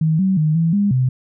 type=tone with pitch steps; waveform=sine; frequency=158.3 / 190.5 / 154.4 / 164.9 / 202.8 / 128.6 Hz; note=D#3 / G3 / D#3 / E3 / G#3 / C3; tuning=+30 / -49 / -13 / +1 / -41 / -30 cents; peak=-13 dBFS; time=0.01-1.09 s; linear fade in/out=5 ms; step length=180 ms; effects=none